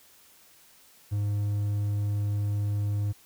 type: tone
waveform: triangle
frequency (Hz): 102.8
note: G#2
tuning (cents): -17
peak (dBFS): -23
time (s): 1.11-3.13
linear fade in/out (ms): 20
effects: white hiss -57 dBFS RMS until 3.25 s